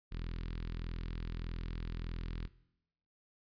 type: tone with notch filter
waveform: sawtooth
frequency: 41.64 Hz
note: E1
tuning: 18 cents sharp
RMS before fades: -40 dBFS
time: 0.11-2.48 s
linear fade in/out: 20 ms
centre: 690 Hz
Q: 0.62
effects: noise-tail reverb RT60 0.9 s tail -20 dB re dry + resampled to 11025 Hz